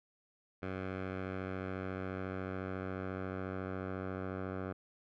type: tone with low-pass filter sweep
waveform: 10% pulse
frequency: 94.1 Hz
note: F#2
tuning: 30 cents sharp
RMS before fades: -40 dBFS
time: 0.62-4.73 s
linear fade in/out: 10 ms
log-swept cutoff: 2000 to 1300 Hz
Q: 1.4
effects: none